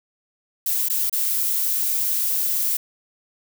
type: noise with dropouts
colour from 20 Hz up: violet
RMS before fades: -22 dBFS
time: 0.66-2.77 s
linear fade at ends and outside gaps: 5 ms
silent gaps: 0.886-0.898 / 1.097-1.127 s
effects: none